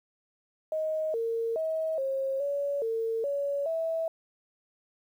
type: tone with pitch steps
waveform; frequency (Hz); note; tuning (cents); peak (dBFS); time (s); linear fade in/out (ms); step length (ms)
sine; 627 / 457.7 / 639 / 538 / 567 / 452.1 / 565 / 653; D#5 / A#4 / D#5 / C5 / C#5 / A4 / C#5 / E5; +13 / -32 / +46 / +48 / +39 / +47 / +33 / -17; -27; 0.72-4.08; 2; 420
effects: 10-bit